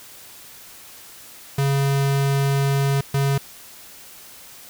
square tone bursts at uneven times, 138.59 Hz, C#3, in tune, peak -18 dBFS, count 2, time 1.58-3.01 / 3.14-3.38 s, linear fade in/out 5 ms, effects white hiss -43 dBFS RMS until 4.69 s

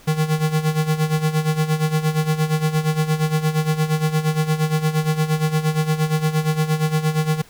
square tone with tremolo, 155.56 Hz, D#3, in tune, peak -15 dBFS, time 0.07-7.42 s, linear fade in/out 10 ms, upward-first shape sine, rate 8.6 Hz, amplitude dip 75%, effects pink hiss -48 dBFS RMS until 7.49 s

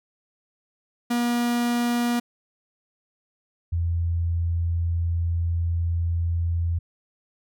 45% pulse / sine tone pair in turn, 239.5 / 84.68 Hz, A#3 / E2, +47 / +47 cents, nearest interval octave + tritone, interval 1800 cents, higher first, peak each -21 dBFS, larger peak neither, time 1.1-2.2 / 3.72-6.79 s, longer second, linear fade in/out 10 ms, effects none

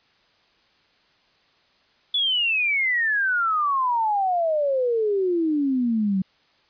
sine exponential sweep, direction down, 3469 to 185 Hz, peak -19 dBFS, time 2.14-6.22 s, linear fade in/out 5 ms, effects white hiss -61 dBFS RMS until 6.69 s + resampled to 11025 Hz

